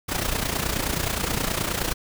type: noise with amplitude modulation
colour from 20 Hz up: pink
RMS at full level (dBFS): -23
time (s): 0.08-1.94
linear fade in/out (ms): 20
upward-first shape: sine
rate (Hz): 29.5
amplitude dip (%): 70
effects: none